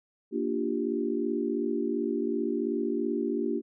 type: chord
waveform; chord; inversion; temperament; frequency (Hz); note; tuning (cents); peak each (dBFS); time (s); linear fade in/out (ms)
sine; G minor seventh; first; equal; 233.1 / 293.7 / 349.2 / 392; Bb3 / D4 / F4 / G4; 0 / 0 / 0 / 0; -32; 0.31-3.62; 50
effects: none